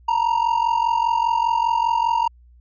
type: ring-modulated tone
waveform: triangle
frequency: 932.3 Hz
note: A#5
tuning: in tune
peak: -12 dBFS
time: 0.08-2.28 s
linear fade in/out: 5 ms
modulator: 22.5 Hz
effects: added 60 Hz sine -47 dBFS peak until 2.6 s + resampled to 16000 Hz